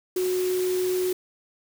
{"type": "tone in noise", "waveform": "sine", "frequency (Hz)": 366.8, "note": "F#4", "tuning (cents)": -15, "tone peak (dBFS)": -22, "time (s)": [0.16, 1.13], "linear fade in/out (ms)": 5, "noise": "white", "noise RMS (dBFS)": -36, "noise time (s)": [0.16, 1.13], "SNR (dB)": 11, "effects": []}